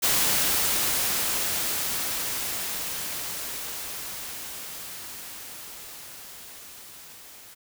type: noise with level ramp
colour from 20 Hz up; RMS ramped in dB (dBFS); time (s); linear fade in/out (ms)
white; -22 to -47; 0.02-7.55; 20
effects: none